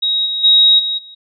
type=tone with level steps; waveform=sine; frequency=3796 Hz; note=A#7; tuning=31 cents sharp; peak=-13 / -17 / -6 / -16 / -34 dBFS; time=0.02-1.15 s; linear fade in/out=10 ms; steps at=0.25 / 0.43 / 0.78 / 0.97 s; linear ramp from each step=20 ms; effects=none